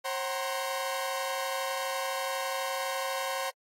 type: tone cluster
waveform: sawtooth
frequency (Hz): 538 / 756 / 935 / 1044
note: C5 / F#5 / A#5 / C6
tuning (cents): +48 / +37 / +5 / -4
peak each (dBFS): -30 / -33 / -35 / -34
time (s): 0.04-3.51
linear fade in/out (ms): 20
effects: AAC 48 kbps